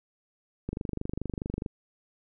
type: click train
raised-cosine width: 3 ms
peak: -19 dBFS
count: 25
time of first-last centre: 0.69-1.662 s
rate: 24.7 Hz
effects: none